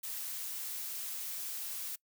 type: noise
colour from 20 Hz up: blue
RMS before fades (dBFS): -40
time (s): 0.03-1.96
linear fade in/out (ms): 10
effects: noise-tail reverb RT60 0.1 s tail -23 dB re dry